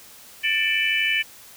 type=tone cluster; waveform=sine; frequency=1774 / 2260 / 2352 / 2613 / 2984 Hz; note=A6 / C#7 / D7 / E7 / F#7; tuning=+14 / +33 / +2 / -16 / +14 cents; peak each=-25 / -29 / -23 / -31 / -25 dBFS; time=0.43-1.23 s; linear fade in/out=20 ms; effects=white hiss -46 dBFS RMS until 1.56 s